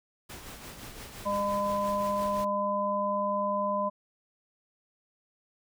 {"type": "noise with tremolo", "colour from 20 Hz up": "pink", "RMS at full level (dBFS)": -42, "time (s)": [0.29, 2.45], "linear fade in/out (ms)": 10, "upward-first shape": "triangle", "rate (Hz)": 5.8, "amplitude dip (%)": 50}
{"type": "harmonic tone", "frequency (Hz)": 202.4, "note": "G#3", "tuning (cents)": -44, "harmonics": [1, 3, 5], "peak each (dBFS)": [-35, -30, -29], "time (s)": [1.25, 3.9], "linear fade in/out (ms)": 20}
{"effects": []}